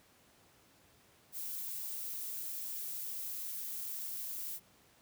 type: noise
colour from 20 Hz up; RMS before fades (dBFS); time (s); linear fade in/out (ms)
violet; -41; 1.32-4.6; 50
effects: pink hiss -65 dBFS RMS until 5.01 s + high-pass 80 Hz 12 dB/octave